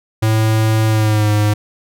square tone with pitch glide, 110 to 105.09 Hz, A2 to G#2, 0 to +21 cents, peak -12 dBFS, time 0.22-1.54 s, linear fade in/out 10 ms, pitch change -79 cents, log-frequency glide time 0.87-1.31 s, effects none

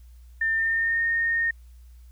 sine tone with pitch glide, 1800 to 1839.9 Hz, A6 to A#6, +39 to -23 cents, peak -21 dBFS, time 0.41-1.51 s, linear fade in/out 5 ms, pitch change +38 cents, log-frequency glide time 0.53-1.02 s, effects added 60 Hz sine -45 dBFS peak until 2.11 s + white hiss -66 dBFS RMS until 2.11 s

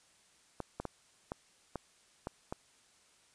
clicks, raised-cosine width 1 ms, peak -23 dBFS, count 7, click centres 0.603 / 0.8 / 0.853 / 1.319 / 1.757 / 2.271 / 2.525 s, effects white hiss -66 dBFS RMS until 3.34 s + resampled to 22050 Hz

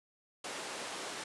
pink band-pass noise, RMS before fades -42 dBFS, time 0.44-1.24 s, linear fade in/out 5 ms, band 370 to 10000 Hz, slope 12 dB/octave, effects resampled to 24000 Hz

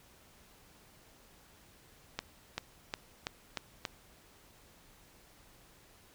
accelerating click train, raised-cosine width 0.2 ms, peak -17 dBFS, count 6, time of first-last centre 2.19-3.852 s, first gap 390 ms, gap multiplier 0.92, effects pink hiss -61 dBFS RMS until 6.14 s

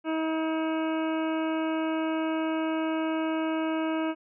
harmonic tone, 318.9 Hz, D#4, 43 cents sharp, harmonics 1 / 2 / 3 / 4 / 5 / 7 / 8 / 9, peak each -27 / -33 / -37 / -39 / -41 / -44 / -45 / -46 dBFS, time 0.04-4.15 s, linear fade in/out 50 ms, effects none

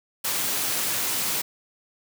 white high-pass noise, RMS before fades -26 dBFS, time 0.24-1.42 s, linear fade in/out 10 ms, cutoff 100 Hz, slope 24 dB/octave, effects none

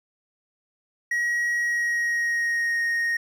triangle tone with pitch glide, 1904 to 1862.7 Hz, A#6 to A#6, +36 to -2 cents, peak -20 dBFS, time 1.11-3.17 s, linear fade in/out 5 ms, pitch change -38 cents, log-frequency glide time 1.56-2.82 s, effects none

